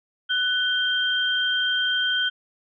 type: tone pair together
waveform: sine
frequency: 1494 / 3166 Hz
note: F#6 / G7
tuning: +16 / +17 cents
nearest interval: octave + minor second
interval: 1301 cents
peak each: -23 dBFS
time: 0.29-2.3 s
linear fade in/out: 20 ms
effects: none